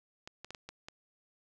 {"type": "clicks", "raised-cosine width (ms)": 0.2, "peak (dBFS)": -27, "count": 6, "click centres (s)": [0.275, 0.446, 0.506, 0.548, 0.69, 0.885], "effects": []}